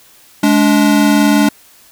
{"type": "tone pair together", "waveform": "square", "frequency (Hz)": [210, 288.9], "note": ["G#3", "D4"], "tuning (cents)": [19, -28], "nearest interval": "tritone", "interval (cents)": 553, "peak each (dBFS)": [-12, -11], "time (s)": [0.43, 1.49], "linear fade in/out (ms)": 5, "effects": ["white hiss -45 dBFS RMS until 1.91 s"]}